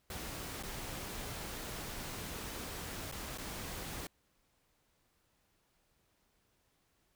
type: noise with dropouts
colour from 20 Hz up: pink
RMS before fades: -43 dBFS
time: 0.1-4.07 s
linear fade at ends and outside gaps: 2 ms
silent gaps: 0.627-0.634 / 3.115-3.123 / 3.376-3.383 s
effects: pink hiss -75 dBFS RMS until 7.15 s